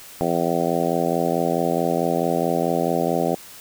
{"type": "harmonic tone", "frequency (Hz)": 84.6, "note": "E2", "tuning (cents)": 45, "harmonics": [2, 3, 4, 5, 6, 7, 8, 9], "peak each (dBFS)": [-27, -27, -27, -27, -27, -27, -27, -27], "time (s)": [0.21, 3.35], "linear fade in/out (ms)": 0, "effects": ["white hiss -42 dBFS RMS until 3.6 s"]}